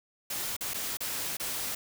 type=noise with dropouts; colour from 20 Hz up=white; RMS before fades=-34 dBFS; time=0.3-1.75 s; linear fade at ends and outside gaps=5 ms; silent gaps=0.566-0.608 / 0.737-0.742 / 0.971-1.005 / 1.37-1.398 s; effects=none